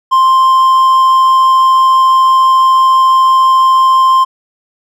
triangle tone, 1049 Hz, C6, 4 cents sharp, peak -3 dBFS, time 0.11-4.25 s, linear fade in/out 20 ms, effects none

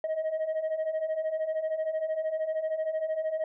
sine beating tone pair, 622.3 / 635.3 Hz, D#5 / D#5, 0 / +36 cents, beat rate 13 Hz, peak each -31 / -27 dBFS, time 0.04-3.44 s, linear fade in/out 2 ms, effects tanh soft clip ceiling -25 dBFS

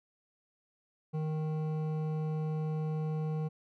sine tone with hard clipping, 155.56 Hz, D#3, in tune, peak -33 dBFS, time 1.13-3.49 s, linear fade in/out 20 ms, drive 11 dB, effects none

